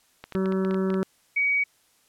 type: clicks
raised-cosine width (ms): 0.3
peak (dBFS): -22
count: 10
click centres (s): 0.24 / 0.323 / 0.353 / 0.458 / 0.523 / 0.649 / 0.71 / 0.744 / 0.903 / 0.942
type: harmonic tone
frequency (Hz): 190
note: F#3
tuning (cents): +46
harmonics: 1 / 2 / 3 / 5 / 6 / 7 / 8 / 9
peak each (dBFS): -24 / -26 / -37 / -43 / -44 / -40 / -47 / -48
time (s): 0.35-1.03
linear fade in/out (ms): 0
type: tone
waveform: sine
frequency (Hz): 2260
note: C#7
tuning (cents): +33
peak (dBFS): -20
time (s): 1.36-1.64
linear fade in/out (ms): 10
effects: white hiss -63 dBFS RMS until 2.08 s + low-pass 12000 Hz 12 dB/octave